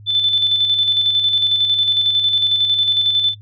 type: tone with tremolo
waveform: sine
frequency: 3520 Hz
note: A7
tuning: in tune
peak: -11 dBFS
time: 0.06-3.35 s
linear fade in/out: 50 ms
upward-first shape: square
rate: 11 Hz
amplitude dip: 40%
effects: noise-tail reverb RT60 0.1 s tail -24 dB re dry + added 104 Hz sine -37 dBFS peak until 3.41 s